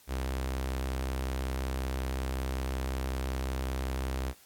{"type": "tone with notch filter", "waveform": "sawtooth", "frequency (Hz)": 65.41, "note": "C2", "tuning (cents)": 0, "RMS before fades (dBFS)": -33, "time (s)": [0.07, 4.34], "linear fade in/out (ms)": 50, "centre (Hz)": 160, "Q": 1.4, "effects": ["white hiss -59 dBFS RMS until 4.45 s", "AAC 64 kbps"]}